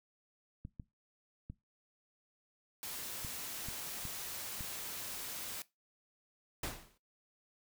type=clicks; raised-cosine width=5 ms; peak=-32 dBFS; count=7; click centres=0.651 / 0.798 / 1.5 / 3.248 / 3.686 / 4.053 / 4.608 s
type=noise; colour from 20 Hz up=white; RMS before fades=-43 dBFS; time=2.83-5.62 s; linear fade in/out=0 ms
type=noise with exponential decay; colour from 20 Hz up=pink; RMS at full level=-35 dBFS; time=6.63-6.98 s; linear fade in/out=5 ms; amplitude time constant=74 ms
effects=noise-tail reverb RT60 0.2 s tail -19 dB re dry